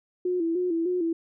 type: tone with vibrato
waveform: sine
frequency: 345.8 Hz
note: F4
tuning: 17 cents flat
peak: -23 dBFS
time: 0.25-1.13 s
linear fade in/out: 5 ms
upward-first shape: square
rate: 3.3 Hz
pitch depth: 75 cents each way
effects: none